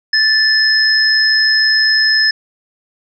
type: tone pair together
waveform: sine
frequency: 1753 / 5142 Hz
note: A6 / E8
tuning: -7 / -44 cents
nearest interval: octave + perfect fifth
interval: 1863 cents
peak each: -12 dBFS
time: 0.13-2.31 s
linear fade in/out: 5 ms
effects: none